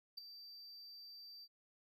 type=tone with ADSR envelope; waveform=triangle; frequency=4662 Hz; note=D8; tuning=14 cents flat; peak=-40 dBFS; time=0.17-1.48 s; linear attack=12 ms; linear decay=8 ms; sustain=-11 dB; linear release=47 ms; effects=none